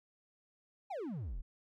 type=exponential sweep; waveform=triangle; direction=down; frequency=866 to 30.4 Hz; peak=-36 dBFS; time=0.9-1.42 s; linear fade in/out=10 ms; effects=none